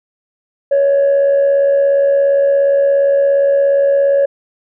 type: tone with amplitude modulation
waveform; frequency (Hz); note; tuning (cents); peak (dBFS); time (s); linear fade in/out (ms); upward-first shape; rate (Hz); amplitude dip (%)
sine; 558; C#5; +11; -5; 0.71-4.26; 10; sine; 77.2; 45
effects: tanh soft clip ceiling -6 dBFS